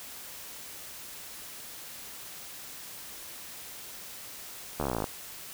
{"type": "slowing click train", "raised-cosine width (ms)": 1, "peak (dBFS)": -16, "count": 16, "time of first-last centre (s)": [4.8, 5.042], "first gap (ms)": 13, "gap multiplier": 1.03, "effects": ["white hiss -44 dBFS RMS until 5.53 s"]}